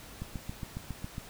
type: click train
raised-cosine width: 5 ms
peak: -24 dBFS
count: 8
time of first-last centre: 0.22-1.182 s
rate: 7.28 Hz
effects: pink hiss -49 dBFS RMS until 1.29 s